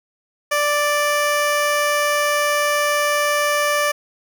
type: tone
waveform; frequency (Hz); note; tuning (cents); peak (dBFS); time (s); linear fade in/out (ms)
15% pulse; 587.3; D5; 0; -10; 0.51-3.92; 10
effects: none